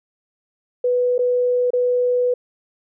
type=tone with dropouts; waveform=sine; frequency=493.9 Hz; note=B4; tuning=in tune; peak=-15 dBFS; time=0.84-2.34 s; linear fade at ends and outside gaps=5 ms; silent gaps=1.181-1.19 / 1.705-1.733 s; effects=none